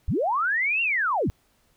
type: linear two-way sweep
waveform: sine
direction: up then down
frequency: 39.45 to 2796 to 39.45 Hz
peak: -21 dBFS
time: 0.08-1.3 s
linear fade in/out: 0 ms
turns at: 0.82 s
effects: pink hiss -65 dBFS RMS until 1.76 s